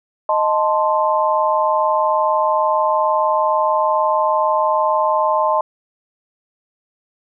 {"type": "chord", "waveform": "sine", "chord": "A diminished", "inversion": "second", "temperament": "equal", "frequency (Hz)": [622.3, 880, 1046.5], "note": ["Eb5", "A5", "C6"], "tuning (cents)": [0, 0, 0], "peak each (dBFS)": -18, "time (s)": [0.29, 5.61], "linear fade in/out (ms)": 2, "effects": []}